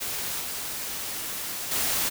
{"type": "noise with level steps", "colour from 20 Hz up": "white", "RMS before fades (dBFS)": [-31, -33, -26], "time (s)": [0, 2.1], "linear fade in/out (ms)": 20, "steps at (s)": [0.4, 1.71], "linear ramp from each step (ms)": 10, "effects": []}